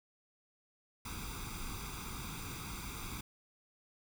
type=noise with comb filter; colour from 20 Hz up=pink; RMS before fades=-43 dBFS; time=1.05-3.21 s; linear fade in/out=5 ms; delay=0.83 ms; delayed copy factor=+0.85; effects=none